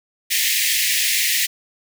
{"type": "high-pass noise", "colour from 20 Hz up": "pink", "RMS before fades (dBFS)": -19, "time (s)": [0.3, 1.47], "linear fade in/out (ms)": 20, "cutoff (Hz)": 1800, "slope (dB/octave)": 96, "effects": []}